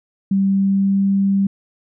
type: tone with pitch glide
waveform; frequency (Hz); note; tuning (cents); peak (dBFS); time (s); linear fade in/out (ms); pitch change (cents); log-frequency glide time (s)
sine; 195 to 196.47; G3 to G3; -9 to +4; -13; 0.31-1.47; 5; +13; 0.47-1.03
effects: none